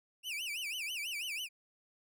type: tone with vibrato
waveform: 40% pulse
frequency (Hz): 2637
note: E7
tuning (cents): 0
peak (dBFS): -36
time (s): 0.23-1.49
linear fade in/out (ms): 50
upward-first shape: sine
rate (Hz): 6.1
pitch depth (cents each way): 250
effects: none